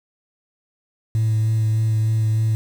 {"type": "tone with vibrato", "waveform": "sine", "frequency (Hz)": 110, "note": "A2", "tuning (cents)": 0, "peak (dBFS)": -14, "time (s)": [1.15, 2.55], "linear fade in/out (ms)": 0, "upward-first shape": "sine", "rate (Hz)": 3.3, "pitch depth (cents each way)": 15, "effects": ["tanh soft clip ceiling -14 dBFS", "7-bit"]}